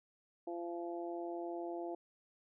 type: harmonic tone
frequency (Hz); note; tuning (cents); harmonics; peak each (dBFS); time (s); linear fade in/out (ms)
171.5; F3; -31; 2 / 3 / 4 / 5; -41 / -49 / -44 / -52; 0.47-1.95; 5
effects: none